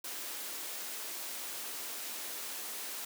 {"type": "high-pass noise", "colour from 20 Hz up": "white", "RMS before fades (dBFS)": -41, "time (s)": [0.04, 3.05], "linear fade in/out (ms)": 5, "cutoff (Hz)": 240, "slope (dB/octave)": 24, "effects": []}